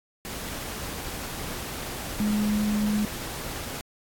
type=tone in noise; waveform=sine; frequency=210 Hz; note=G#3; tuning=19 cents sharp; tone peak=-22 dBFS; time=2.2-3.05 s; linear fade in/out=0 ms; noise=pink; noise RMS=-35 dBFS; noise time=0.25-3.81 s; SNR=+10 dB; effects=AAC 64 kbps

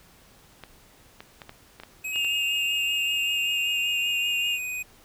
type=clicks; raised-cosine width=0.3 ms; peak=-24 dBFS; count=8; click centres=0.637 / 1.205 / 1.418 / 1.494 / 1.8 / 1.835 / 2.159 / 2.247 s
type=tone with pitch glide; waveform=square; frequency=2545 to 2494 Hz; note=D#7 to D#7; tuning=+39 to +3 cents; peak=-30 dBFS; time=2.04-4.83 s; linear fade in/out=10 ms; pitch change=-36 cents; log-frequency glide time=3.13-4.27 s
type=tone with vibrato; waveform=sine; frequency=2804 Hz; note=F7; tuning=6 cents sharp; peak=-24 dBFS; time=2.12-4.59 s; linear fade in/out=50 ms; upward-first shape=sine; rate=5.2 Hz; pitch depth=21 cents each way
effects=pink hiss -55 dBFS RMS until 5.04 s

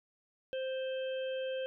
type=harmonic tone; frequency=523.3 Hz; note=C5; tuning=in tune; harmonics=1 / 3 / 5 / 6; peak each=-34 / -48 / -50 / -48 dBFS; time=0.53-1.66 s; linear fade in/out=0 ms; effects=none

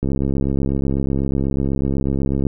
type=click train; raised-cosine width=3 ms; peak=-8 dBFS; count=167; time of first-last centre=0.03-2.468 s; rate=68.1 Hz; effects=none

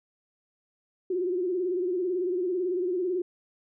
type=tone with vibrato; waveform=sine; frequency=361.5 Hz; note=F#4; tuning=40 cents flat; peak=-25 dBFS; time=1.1-3.22 s; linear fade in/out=5 ms; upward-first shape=sine; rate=18 Hz; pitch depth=84 cents each way; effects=none

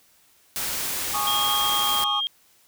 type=noise; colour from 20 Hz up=white; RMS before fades=-28 dBFS; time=0.56-2.04 s; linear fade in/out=0 ms
type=chord; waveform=triangle; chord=Ab suspended fourth; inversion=none; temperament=equal with one note detuned; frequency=830.6 / 1108.7 / 1227.4 Hz; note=Ab5 / Db6 / Eb6; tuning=0 / 0 / -24 cents; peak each=-27 dBFS; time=1.13-2.21 s; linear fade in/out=20 ms
type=tone with pitch glide; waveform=sine; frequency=3245 to 3219 Hz; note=G#7 to G7; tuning=-41 to +45 cents; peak=-23 dBFS; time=1.27-2.27 s; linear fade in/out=0 ms; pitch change=-14 cents; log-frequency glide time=1.49-2.16 s
effects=white hiss -59 dBFS RMS until 2.67 s

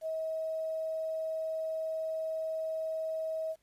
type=tone with quantisation; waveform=sine; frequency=639 Hz; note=D#5; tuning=46 cents sharp; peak=-32 dBFS; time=0.01-3.56 s; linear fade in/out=50 ms; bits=10; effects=pink hiss -74 dBFS RMS until 3.62 s + resampled to 32000 Hz

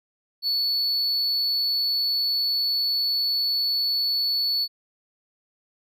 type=tone; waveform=triangle; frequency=4435 Hz; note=C#8; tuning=in tune; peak=-20 dBFS; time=0.42-4.68 s; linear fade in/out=50 ms; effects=none

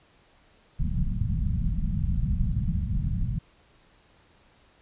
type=low-pass noise; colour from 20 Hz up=pink; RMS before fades=-26 dBFS; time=0.79-3.39 s; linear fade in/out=10 ms; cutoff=200 Hz; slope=48 dB/octave; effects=pink hiss -60 dBFS RMS until 4.81 s + resampled to 8000 Hz

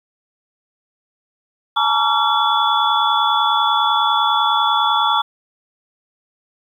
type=tone cluster; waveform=sine; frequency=856 / 926 / 1140 / 1366 / 3433 Hz; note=A5 / A#5 / C#6 / F6 / A7; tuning=-48 / -12 / +48 / -39 / -43 cents; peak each=-20 dBFS; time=1.76-5.22 s; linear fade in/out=10 ms; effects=8-bit

